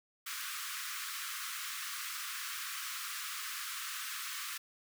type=high-pass noise; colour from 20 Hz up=pink; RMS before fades=-41 dBFS; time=0.26-4.58 s; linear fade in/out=10 ms; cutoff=1100 Hz; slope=96 dB/octave; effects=none